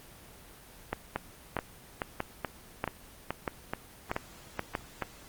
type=two click trains; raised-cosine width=0.5 ms; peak=-15 / -14 dBFS; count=10 / 7; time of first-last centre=1.16-5.023 / 0.93-4.752 s; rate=2.33 / 1.57 Hz; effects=pink hiss -52 dBFS RMS until 5.28 s + Opus 24 kbps